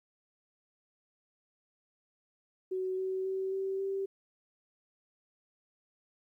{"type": "tone with pitch steps", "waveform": "sine", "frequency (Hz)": [373.7, 377.6, 381.6, 385.5, 389.6], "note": ["F#4", "F#4", "G4", "G4", "G4"], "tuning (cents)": [17, 35, -47, -29, -11], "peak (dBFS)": -31, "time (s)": [2.71, 4.06], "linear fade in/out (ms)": 10, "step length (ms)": 270, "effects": ["12-bit"]}